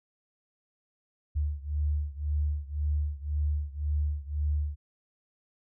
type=beating tone pair; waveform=sine; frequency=73.42 / 75.32 Hz; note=D2 / D2; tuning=0 / +44 cents; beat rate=1.9 Hz; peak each=-29 / -31 dBFS; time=1.35-4.76 s; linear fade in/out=20 ms; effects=none